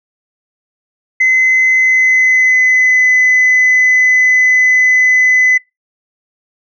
sine tone with pitch glide, 2044 to 2014 Hz, C7 to B6, -41 to +33 cents, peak -5 dBFS, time 1.2-5.58 s, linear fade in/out 10 ms, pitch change -26 cents, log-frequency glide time 1.76-3.08 s, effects noise-tail reverb RT60 0.2 s tail -23 dB re dry + tanh soft clip ceiling -4 dBFS

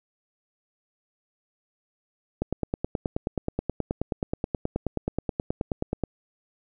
click train, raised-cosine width 2 ms, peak -12 dBFS, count 35, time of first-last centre 2.42-6.037 s, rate 9.4 Hz, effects none

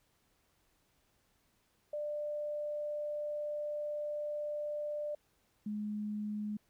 sine tone pair in turn, 594 / 210 Hz, D5 / G#3, +20 / +19 cents, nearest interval octave + tritone, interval 1801 cents, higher first, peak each -35 / -35 dBFS, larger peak neither, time 1.93-5.15 / 5.66-6.57 s, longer first, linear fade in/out 5 ms, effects pink hiss -74 dBFS RMS until 6.69 s

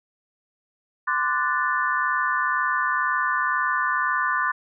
sine chord, D dominant seventh, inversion third, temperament equal with one note detuned, 1032.7 / 1174.7 / 1480 / 1760 Hz, C6 / D6 / F#6 / A6, -23 / 0 / 0 / 0 cents, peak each -26 dBFS, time 1.07-4.52 s, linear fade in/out 10 ms, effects none

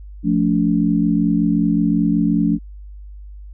sine chord, D minor, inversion first, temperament equal with one note detuned, 174.61 / 220 / 288.1 Hz, F3 / A3 / D4, 0 / 0 / -33 cents, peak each -18 dBFS, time 0.23-2.59 s, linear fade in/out 50 ms, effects added 50 Hz sine -33 dBFS peak until 3.53 s

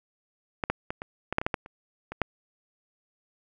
clicks, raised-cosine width 0.5 ms, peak -12 / -10 / -16 / -20 / -14 / -7 / -16 / -9 / -11 / -28 / -21 / -8 dBFS, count 12, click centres 0.638 / 0.7 / 0.905 / 1.019 / 1.326 / 1.384 / 1.415 / 1.465 / 1.542 / 1.661 / 2.12 / 2.217 s, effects none

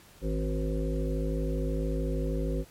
harmonic tone with a mistuned harmonic, 53.1 Hz, G#1, 39 cents sharp, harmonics 1 / 3 / 5 / 7 / 9 / 10, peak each -29 / -34 / -36 / -37 / -39 / -39 dBFS, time 0.21-2.65 s, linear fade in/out 50 ms, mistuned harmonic 3, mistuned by +20 cents, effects pink hiss -55 dBFS RMS until 2.7 s + MP3 64 kbps

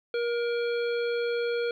harmonic tone with a mistuned harmonic, 473.8 Hz, A#4, 28 cents sharp, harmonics 1 / 3 / 5 / 7 / 9, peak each -26 / -36 / -40 / -43 / -45 dBFS, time 0.14-1.71 s, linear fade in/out 2 ms, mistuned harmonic 5, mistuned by -20 cents, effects 11-bit

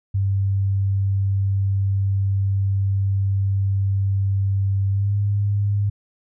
sine tone with pitch glide, 98 to 101.63 Hz, G2 to G#2, 0 to -37 cents, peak -17 dBFS, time 0.14-5.9 s, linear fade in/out 10 ms, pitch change +63 cents, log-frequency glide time 4.9-5.16 s, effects none

